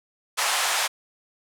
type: band-pass noise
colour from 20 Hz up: pink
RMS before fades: -24 dBFS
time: 0.37-0.88 s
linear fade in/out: 20 ms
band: 720 to 11000 Hz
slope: 24 dB/octave
effects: none